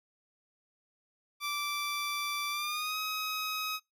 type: tone with pitch glide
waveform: 15% pulse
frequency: 1168 to 1266.4 Hz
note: D6 to D#6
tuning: -10 to +30 cents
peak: -26 dBFS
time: 1.4-3.8 s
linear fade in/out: 50 ms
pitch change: +140 cents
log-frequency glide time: 2.5-2.98 s
effects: noise-tail reverb RT60 0.2 s tail -25 dB re dry